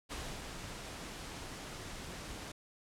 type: noise with ADSR envelope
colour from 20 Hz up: pink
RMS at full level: -41 dBFS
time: 0.09-2.52 s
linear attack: 29 ms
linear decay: 290 ms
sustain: -4 dB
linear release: 7 ms
effects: low-pass 9000 Hz 12 dB/octave